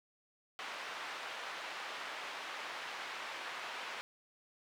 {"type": "band-pass noise", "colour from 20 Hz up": "pink", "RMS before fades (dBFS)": -44, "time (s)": [0.59, 4.01], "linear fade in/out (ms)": 0, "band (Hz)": [880, 3100], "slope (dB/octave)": 12, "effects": []}